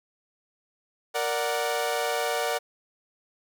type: chord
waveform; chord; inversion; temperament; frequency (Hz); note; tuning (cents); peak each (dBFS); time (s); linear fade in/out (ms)
sawtooth; Bb augmented; none; equal; 466.2 / 587.3 / 740; Bb4 / D5 / F#5; 0 / 0 / 0; -26; 1.14-2.59; 20
effects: none